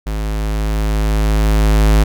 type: tone with level ramp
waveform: square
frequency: 52.9 Hz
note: G#1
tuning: 33 cents sharp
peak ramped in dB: -19 to -8 dBFS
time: 0.06-2.04 s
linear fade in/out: 10 ms
effects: none